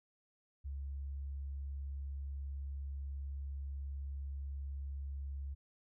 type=tone; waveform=sine; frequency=69.3 Hz; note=C#2; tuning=in tune; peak=-39 dBFS; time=0.64-5.55 s; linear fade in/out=20 ms; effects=none